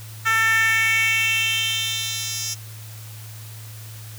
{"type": "tone with high-pass filter sweep", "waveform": "10% pulse", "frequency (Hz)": 447, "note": "A4", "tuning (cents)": 27, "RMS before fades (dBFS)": -21, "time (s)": [0.25, 2.55], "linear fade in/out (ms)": 20, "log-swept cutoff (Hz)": [1500, 5100], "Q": 4.1, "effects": ["added 109 Hz sine -36 dBFS peak until 4.18 s", "white hiss -43 dBFS RMS until 4.18 s"]}